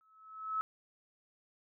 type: tone with exponential growth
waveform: sine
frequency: 1296 Hz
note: E6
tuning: 30 cents flat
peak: -29 dBFS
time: 0.01-0.61 s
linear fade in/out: 0 ms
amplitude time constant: 130 ms
effects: none